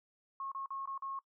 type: tone with dropouts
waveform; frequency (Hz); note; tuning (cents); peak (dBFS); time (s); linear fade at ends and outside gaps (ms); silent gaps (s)
sine; 1087; C#6; -34; -38; 0.4-1.19; 2; 0.517-0.548 / 0.66-0.705 / 0.857-0.874 / 0.978-1.022
effects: noise-tail reverb RT60 0.1 s tail -21 dB re dry